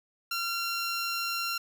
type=tone; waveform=15% pulse; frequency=1374 Hz; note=F6; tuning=29 cents flat; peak=-23 dBFS; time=0.31-1.58 s; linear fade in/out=5 ms; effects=none